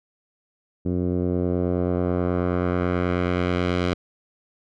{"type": "tone with low-pass filter sweep", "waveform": "10% pulse", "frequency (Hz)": 89.3, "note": "F2", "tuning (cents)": 39, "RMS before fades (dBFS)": -23, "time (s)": [0.85, 3.94], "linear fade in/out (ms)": 10, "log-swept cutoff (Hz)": [310, 3900], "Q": 1, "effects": []}